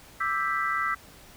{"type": "chord", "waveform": "sine", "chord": "E minor seventh", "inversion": "third", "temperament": "equal with one note detuned", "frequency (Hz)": [1174.7, 1318.5, 1580.7, 1975.5], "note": ["D6", "E6", "G6", "B6"], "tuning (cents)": [0, 0, 14, 0], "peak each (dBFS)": [-32, -28, -33, -30], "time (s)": [0.2, 0.95], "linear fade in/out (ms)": 10, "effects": ["pink hiss -51 dBFS RMS until 1.36 s"]}